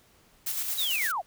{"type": "noise with tremolo", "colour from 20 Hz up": "blue", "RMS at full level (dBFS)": -30, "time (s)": [0.46, 1.12], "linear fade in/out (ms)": 10, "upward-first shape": "square", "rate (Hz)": 9, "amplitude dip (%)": 35}
{"type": "linear sweep", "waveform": "sine", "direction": "down", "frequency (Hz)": [3981, 599], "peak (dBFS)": -27, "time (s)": [0.77, 1.22], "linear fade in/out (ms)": 20}
{"effects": ["pink hiss -61 dBFS RMS until 1.26 s"]}